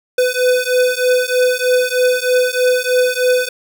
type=beating tone pair; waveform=square; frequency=500 / 503.2 Hz; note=B4 / B4; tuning=+21 / +32 cents; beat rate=3.2 Hz; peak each=-16 dBFS; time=0.18-3.49 s; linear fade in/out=5 ms; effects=none